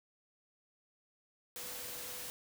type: tone in noise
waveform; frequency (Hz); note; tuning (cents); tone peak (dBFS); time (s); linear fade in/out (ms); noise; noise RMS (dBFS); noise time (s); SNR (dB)
sine; 493.9; B4; 0; -55; 1.56-2.3; 0; white; -44; 1.56-2.3; -14
effects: none